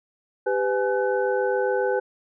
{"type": "tone cluster", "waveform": "sine", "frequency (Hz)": [394.7, 502, 841, 1506], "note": ["G4", "B4", "G#5", "F#6"], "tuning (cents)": [12, 28, 22, 30], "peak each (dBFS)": [-25, -23, -29, -31], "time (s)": [0.46, 2], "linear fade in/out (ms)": 10, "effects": []}